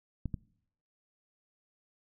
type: clicks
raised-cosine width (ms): 5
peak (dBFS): -22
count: 2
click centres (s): 0.257 / 0.342
effects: noise-tail reverb RT60 0.7 s tail -23 dB re dry